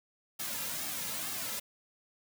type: noise with flanger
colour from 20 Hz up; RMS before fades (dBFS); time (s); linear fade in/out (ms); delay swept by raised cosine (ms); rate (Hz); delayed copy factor
white; -37; 0.39-1.6; 10; 2 to 2.72; 2.2; -0.65
effects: none